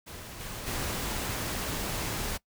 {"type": "noise with level steps", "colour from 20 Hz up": "pink", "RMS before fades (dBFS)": [-43, -39, -33], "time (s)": [0.06, 2.38], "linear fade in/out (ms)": 20, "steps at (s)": [0.39, 0.66], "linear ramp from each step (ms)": 20, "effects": ["noise-tail reverb RT60 0.1 s tail -21 dB re dry"]}